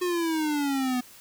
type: exponential sweep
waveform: square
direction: down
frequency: 363.8 to 246.1 Hz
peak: -25 dBFS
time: 0.01-1.01 s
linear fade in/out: 10 ms
effects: white hiss -50 dBFS RMS until 1.2 s